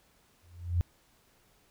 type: tone with exponential growth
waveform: sine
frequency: 87 Hz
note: F2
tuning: 6 cents flat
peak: -21 dBFS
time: 0.43-0.81 s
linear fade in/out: 0 ms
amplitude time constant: 82 ms
effects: pink hiss -66 dBFS RMS until 1.7 s